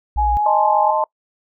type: tone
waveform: sine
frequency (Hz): 59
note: A#1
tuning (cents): +22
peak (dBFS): -19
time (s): 0.16-0.37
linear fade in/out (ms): 0
type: tone with vibrato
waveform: sine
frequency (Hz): 834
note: G#5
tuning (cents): +7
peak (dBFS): -15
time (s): 0.17-0.92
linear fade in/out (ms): 20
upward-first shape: sine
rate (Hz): 4.5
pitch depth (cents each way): 14
type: chord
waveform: sine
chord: A diminished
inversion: second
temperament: equal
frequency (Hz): 622.3 / 880 / 1046.5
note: Eb5 / A5 / C6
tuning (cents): 0 / 0 / 0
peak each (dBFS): -20 / -18 / -22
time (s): 0.46-1.04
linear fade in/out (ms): 2
effects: noise-tail reverb RT60 0.1 s tail -25 dB re dry